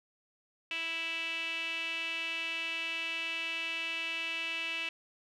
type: tone with band-pass filter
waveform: sawtooth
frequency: 329.6 Hz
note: E4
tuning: in tune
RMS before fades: -36 dBFS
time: 0.71-4.89 s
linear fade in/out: 2 ms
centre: 2700 Hz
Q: 7.8
effects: none